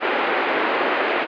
pink band-pass noise, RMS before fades -21 dBFS, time 0-1.27 s, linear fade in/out 50 ms, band 330 to 2600 Hz, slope 24 dB/octave, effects resampled to 11025 Hz

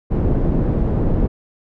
pink low-pass noise, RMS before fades -17 dBFS, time 0.1-1.28 s, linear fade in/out 20 ms, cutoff 390 Hz, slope 12 dB/octave, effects none

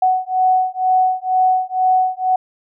sine beating tone pair, 743 / 745.1 Hz, F#5 / F#5, +7 / +12 cents, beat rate 2.1 Hz, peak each -16 dBFS, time 0.02-2.36 s, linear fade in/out 5 ms, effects none

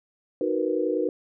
sine chord, B major seventh, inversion first, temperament equal with one note detuned, 311.1 / 370 / 466.2 / 496.7 Hz, D#4 / F#4 / A#4 / B4, 0 / 0 / 0 / +10 cents, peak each -28 dBFS, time 0.41-1.09 s, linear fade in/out 2 ms, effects none

